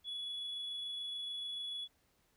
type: tone with amplitude modulation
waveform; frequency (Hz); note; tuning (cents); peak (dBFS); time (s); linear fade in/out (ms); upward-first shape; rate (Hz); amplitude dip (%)
sine; 3394; G#7; +37; -36; 0.04-1.88; 50; sine; 26.9; 25
effects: tanh soft clip ceiling -37 dBFS + pink hiss -74 dBFS RMS until 2.36 s